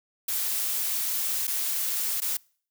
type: noise with dropouts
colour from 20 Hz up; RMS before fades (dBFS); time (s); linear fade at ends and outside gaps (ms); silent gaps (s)
blue; -28; 0.28-2.37; 5; 1.471-1.477 / 2.204-2.218
effects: noise-tail reverb RT60 0.5 s tail -26 dB re dry

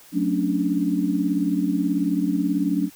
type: chord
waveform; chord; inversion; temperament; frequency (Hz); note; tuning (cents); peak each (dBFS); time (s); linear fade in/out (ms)
sine; D major seventh; first; just; 183.54 / 220.2 / 275.3 / 293.7; F#3 / A3 / C#4 / D4; -14 / +2 / -12 / 0; -25 / -28 / -25 / -23; 0.12-2.9; 50
effects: white hiss -49 dBFS RMS until 2.95 s

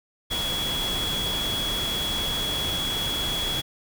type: tone in noise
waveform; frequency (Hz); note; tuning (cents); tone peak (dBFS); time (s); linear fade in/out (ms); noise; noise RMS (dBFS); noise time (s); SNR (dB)
sine; 3353; G#7; +16; -26; 0.3-3.62; 20; pink; -31; 0.3-3.62; +2
effects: none

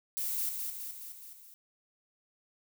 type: noise with echo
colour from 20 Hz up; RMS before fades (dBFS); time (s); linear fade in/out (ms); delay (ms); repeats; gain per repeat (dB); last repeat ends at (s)
violet; -34; 0.17-0.49; 0; 210; 5; -4; 1.54
effects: none

